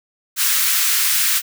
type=high-pass noise; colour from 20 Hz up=white; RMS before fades=-17 dBFS; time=0.36-1.42 s; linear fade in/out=50 ms; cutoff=1300 Hz; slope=24 dB/octave; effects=none